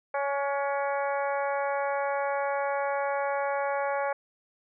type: harmonic tone with a mistuned harmonic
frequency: 280 Hz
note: C#4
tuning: 18 cents sharp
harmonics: 2 / 3 / 4 / 5 / 6 / 7 / 8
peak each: -29 / -31 / -36 / -38 / -39 / -44 / -42 dBFS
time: 0.14-4.13 s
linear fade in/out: 5 ms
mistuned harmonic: 5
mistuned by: +27 cents
effects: none